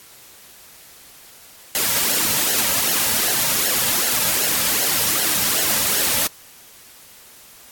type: noise with flanger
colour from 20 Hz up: white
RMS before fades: -19 dBFS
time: 1.75-6.27 s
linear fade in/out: 0 ms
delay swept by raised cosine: 0.82 to 2.82 ms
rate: 2.6 Hz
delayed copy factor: -0.65
effects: white hiss -45 dBFS RMS until 7.71 s + AAC 64 kbps